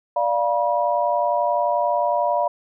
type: chord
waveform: sine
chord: B diminished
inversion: first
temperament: equal with one note detuned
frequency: 587.3 / 698.5 / 966.3 Hz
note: D5 / F5 / B5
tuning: 0 / 0 / -38 cents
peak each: -22 dBFS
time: 0.16-2.48 s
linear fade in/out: 5 ms
effects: none